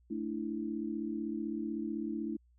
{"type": "chord", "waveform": "sine", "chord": "A suspended fourth", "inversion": "none", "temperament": "equal", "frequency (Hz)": [220, 293.7, 329.6], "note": ["A3", "D4", "E4"], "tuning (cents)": [0, 0, 0], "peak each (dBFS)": [-38, -39, -38], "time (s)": [0.1, 2.37], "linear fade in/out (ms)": 10, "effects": ["added 60 Hz sine -63 dBFS peak until 2.58 s"]}